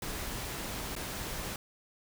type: noise with dropouts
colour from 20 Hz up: pink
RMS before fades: -38 dBFS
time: 0.02-1.56 s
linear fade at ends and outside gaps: 2 ms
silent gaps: 0.953-0.963 s
effects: none